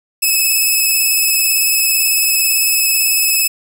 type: tone with vibrato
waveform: 5% pulse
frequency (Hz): 2589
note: E7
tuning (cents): -32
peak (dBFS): -3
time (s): 0.22-3.48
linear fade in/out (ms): 10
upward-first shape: triangle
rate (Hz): 18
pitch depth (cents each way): 24
effects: 7-bit